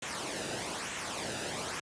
pink noise with flanger, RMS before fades -37 dBFS, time 0.02-1.8 s, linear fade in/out 5 ms, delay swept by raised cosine 0.2 to 0.94 ms, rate 1.1 Hz, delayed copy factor -0.55, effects high-pass 100 Hz 12 dB/octave + resampled to 22050 Hz

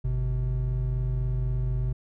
triangle tone pair together, 50.32 / 126.8 Hz, G1 / B2, +46 / +46 cents, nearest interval octave + major third, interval 1600 cents, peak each -25 dBFS, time 0.04-1.93 s, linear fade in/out 10 ms, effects none

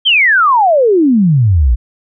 sine exponential sweep, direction down, 3261 to 53.5 Hz, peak -6 dBFS, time 0.05-1.76 s, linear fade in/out 20 ms, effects none

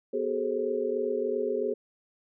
sine tone cluster, 246.7 / 380.4 / 423.3 / 450.8 / 533 Hz, B3 / F#4 / G#4 / A4 / C5, -2 / +48 / +33 / +42 / +32 cents, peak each -37 / -32 / -29 / -38 / -34 dBFS, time 0.13-1.74 s, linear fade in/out 10 ms, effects none

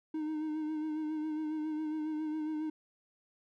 triangle tone with vibrato, 309.1 Hz, D#4, 11 cents flat, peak -31 dBFS, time 0.14-2.7 s, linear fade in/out 5 ms, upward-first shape sine, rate 7.3 Hz, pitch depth 33 cents each way, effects none

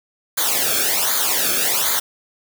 white noise with flanger, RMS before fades -19 dBFS, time 0.37-2 s, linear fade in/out 10 ms, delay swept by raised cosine 0.36 to 1.04 ms, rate 1.3 Hz, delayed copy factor -0.8, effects none

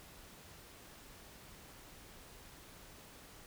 silence, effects pink hiss -56 dBFS RMS until 3.46 s

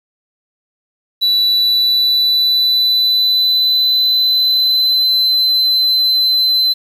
triangle tone with pitch glide, 3951 to 4053 Hz, B7 to B7, 0 to +44 cents, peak -9 dBFS, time 1.21-6.74 s, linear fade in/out 20 ms, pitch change +44 cents, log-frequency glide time 1.34-5.29 s, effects 7-bit

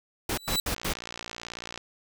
pink noise bursts, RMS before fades -29 dBFS, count 4, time 0.29-0.932 s, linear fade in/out 5 ms, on 87 ms, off 98 ms
sawtooth tone with exponential growth, 3951 Hz, B7, in tune, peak -19 dBFS, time 0.3-0.6 s, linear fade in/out 2 ms, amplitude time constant 64 ms
click train, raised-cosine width 0.2 ms, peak -19 dBFS, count 62, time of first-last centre 0.73-1.776 s, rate 58.3 Hz
effects none

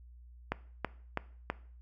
click train, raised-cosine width 0.5 ms, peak -16 dBFS, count 4, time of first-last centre 0.52-1.5 s, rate 3.06 Hz, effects noise-tail reverb RT60 0.5 s tail -19 dB re dry + added 60 Hz sine -51 dBFS peak until 1.81 s

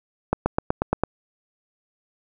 accelerating click train, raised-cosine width 1 ms, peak -5 dBFS, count 7, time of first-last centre 0.33-1.036 s, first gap 130 ms, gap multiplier 0.96, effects none

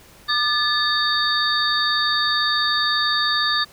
sine tone cluster, 1201 / 1733 / 3684 / 4551 Hz, D6 / A6 / A#7 / C#8, +38 / -27 / -21 / +45 cents, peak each -23 dBFS, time 0.28-3.65 s, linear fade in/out 20 ms, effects pink hiss -48 dBFS RMS until 3.72 s

